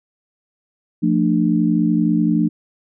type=tone cluster; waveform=sine; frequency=174.2 / 224.4 / 298 Hz; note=F3 / A3 / D4; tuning=-4 / +34 / +25 cents; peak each=-18 dBFS; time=1.02-2.49 s; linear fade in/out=20 ms; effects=none